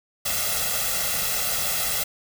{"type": "noise with comb filter", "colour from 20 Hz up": "white", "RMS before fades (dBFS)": -25, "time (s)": [0.25, 2.04], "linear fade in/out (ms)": 10, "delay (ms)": 1.5, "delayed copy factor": 0.95, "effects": []}